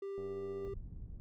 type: tone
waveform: triangle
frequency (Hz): 394.5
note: G4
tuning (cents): +11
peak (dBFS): -37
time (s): 0.02-0.74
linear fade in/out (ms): 5
type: click train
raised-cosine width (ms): 2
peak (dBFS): -38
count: 48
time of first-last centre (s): 0.18-0.676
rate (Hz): 94.7
type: low-pass noise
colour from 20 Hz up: pink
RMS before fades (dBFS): -46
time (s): 0.65-1.2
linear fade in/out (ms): 0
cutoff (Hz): 110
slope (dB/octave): 12
effects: none